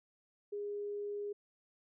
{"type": "tone", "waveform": "sine", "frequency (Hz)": 410.3, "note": "G#4", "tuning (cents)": -21, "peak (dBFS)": -37, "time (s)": [0.52, 1.33], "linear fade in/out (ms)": 10, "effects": []}